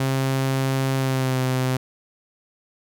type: tone with pitch glide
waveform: sawtooth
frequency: 133.7 to 129.29 Hz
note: C3 to C3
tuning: +38 to -20 cents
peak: -16 dBFS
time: 0-1.77 s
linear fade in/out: 5 ms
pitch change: -58 cents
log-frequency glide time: 0.96-1.39 s
effects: none